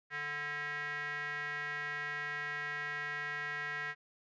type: tone with band-pass filter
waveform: square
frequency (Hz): 146.83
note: D3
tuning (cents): 0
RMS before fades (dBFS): -39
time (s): 0.1-3.95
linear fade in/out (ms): 50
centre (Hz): 1800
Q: 6.1
effects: resampled to 16000 Hz